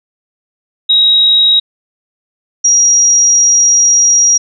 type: tone pair in turn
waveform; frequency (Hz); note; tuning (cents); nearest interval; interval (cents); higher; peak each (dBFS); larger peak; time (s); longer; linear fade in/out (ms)
sine; 3812 / 5712; A#7 / F8; +38 / +38; perfect fifth; 700; second; -5; neither; 0.89-1.6 / 2.64-4.38; second; 10
effects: none